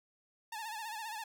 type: tone with vibrato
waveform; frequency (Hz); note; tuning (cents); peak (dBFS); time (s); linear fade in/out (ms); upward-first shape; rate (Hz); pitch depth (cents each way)
sawtooth; 880; A5; 0; -36; 0.52-1.24; 5; sine; 15; 85
effects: none